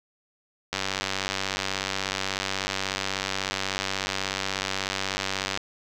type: click train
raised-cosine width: 0.2 ms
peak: -9 dBFS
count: 468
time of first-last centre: 0.73-5.574 s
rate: 96.4 Hz
effects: none